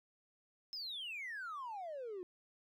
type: exponential sweep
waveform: triangle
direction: down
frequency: 5274 to 349.2 Hz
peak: -39 dBFS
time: 0.73-2.23 s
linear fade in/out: 0 ms
effects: tanh soft clip ceiling -38 dBFS